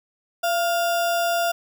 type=tone with sample-and-hold; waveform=sine; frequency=684 Hz; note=F5; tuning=36 cents flat; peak=-19 dBFS; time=0.43-1.52 s; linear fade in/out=10 ms; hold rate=2100 Hz; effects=none